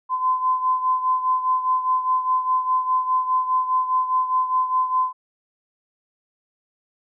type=beating tone pair; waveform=sine; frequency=1023 / 1027.9 Hz; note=C6 / C6; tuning=-39 / -31 cents; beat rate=4.9 Hz; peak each=-19 / -25 dBFS; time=0.09-5.13 s; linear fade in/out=50 ms; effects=none